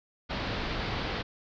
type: low-pass noise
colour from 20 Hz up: pink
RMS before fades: -33 dBFS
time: 0.29-1.23 s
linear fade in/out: 20 ms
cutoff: 4700 Hz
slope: 48 dB/octave
effects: none